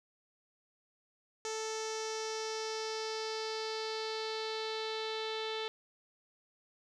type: tone with low-pass filter sweep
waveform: sawtooth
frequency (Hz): 440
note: A4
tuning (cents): 0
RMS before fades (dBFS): -38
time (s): 1.45-5.68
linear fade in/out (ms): 0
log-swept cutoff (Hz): 6300 to 3700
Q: 4.1
effects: none